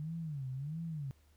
sine tone with vibrato, 146.83 Hz, D3, in tune, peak -37 dBFS, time 0-1.11 s, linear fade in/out 0 ms, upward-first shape sine, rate 1.5 Hz, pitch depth 220 cents each way, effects added 74 Hz sine -64 dBFS peak until 1.36 s + pink hiss -72 dBFS RMS until 1.36 s

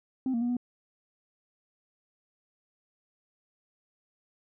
sine tone with pitch steps, 260.9 / 232.9 / 241.4 / 245.3 Hz, C4 / A#3 / B3 / B3, -5 / -1 / -39 / -12 cents, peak -24 dBFS, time 0.26-0.568 s, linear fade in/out 2 ms, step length 77 ms, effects tanh soft clip ceiling -24 dBFS

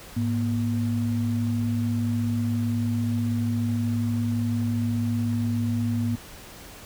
sine tone pair together, 105.93 / 237.8 Hz, G#2 / A#3, +35 / +35 cents, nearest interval octave + major second, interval 1400 cents, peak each -25 dBFS, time 0.16-6.16 s, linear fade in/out 10 ms, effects pink hiss -44 dBFS RMS until 6.85 s

